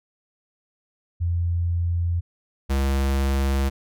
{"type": "tone pair in turn", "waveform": ["sine", "square"], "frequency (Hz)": [86, 68.04], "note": ["F2", "C#2"], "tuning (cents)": [-26, -32], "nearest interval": "major third", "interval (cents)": 406, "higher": "first", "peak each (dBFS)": -20, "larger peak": "neither", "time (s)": [[1.2, 2.21], [2.69, 3.7]], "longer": "neither", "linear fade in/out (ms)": 20, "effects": []}